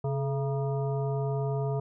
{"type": "harmonic tone with a mistuned harmonic", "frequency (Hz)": 135.5, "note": "C#3", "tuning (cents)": -39, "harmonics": [1, 3, 5, 7, 9], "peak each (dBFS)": [-28, -33, -37, -42, -47], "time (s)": [0.04, 1.8], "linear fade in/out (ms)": 5, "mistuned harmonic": 3, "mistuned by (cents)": 81, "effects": []}